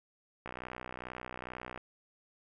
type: click train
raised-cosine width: 0.5 ms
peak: -26 dBFS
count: 83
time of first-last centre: 0.46-1.776 s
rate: 62.3 Hz
effects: none